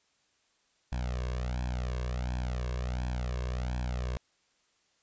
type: tone with flanger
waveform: sawtooth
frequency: 61.74 Hz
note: B1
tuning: in tune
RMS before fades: -33 dBFS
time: 0.92-4.17 s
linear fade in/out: 0 ms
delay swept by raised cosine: 1.2 to 1.85 ms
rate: 1.4 Hz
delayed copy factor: +0.95
effects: white hiss -71 dBFS RMS until 5.02 s + resampled to 16000 Hz